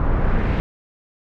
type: noise with low-pass filter sweep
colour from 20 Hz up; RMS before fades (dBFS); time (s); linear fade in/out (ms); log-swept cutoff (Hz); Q
brown; -18; 0-0.6; 0; 1200 to 2500; 1.5
effects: none